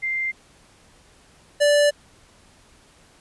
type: tone pair in turn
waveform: sine / square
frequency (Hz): 2093 / 583.8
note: C7 / D5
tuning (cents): 0 / -10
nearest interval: octave + minor seventh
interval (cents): 2210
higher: first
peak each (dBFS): -22 / -15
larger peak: second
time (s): 0.02-0.32 / 1.6-1.91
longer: second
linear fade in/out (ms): 20
effects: pink hiss -54 dBFS RMS until 3.2 s + resampled to 24000 Hz